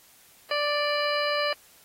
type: harmonic tone with a mistuned harmonic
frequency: 587.3 Hz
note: D5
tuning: in tune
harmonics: 1 / 2 / 3 / 4 / 5 / 7 / 8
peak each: -27 / -30 / -32 / -33 / -34 / -35 / -36 dBFS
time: 0.51-1.53 s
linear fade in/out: 2 ms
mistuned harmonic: 8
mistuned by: +58 cents
effects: white hiss -56 dBFS RMS until 1.84 s + AAC 48 kbps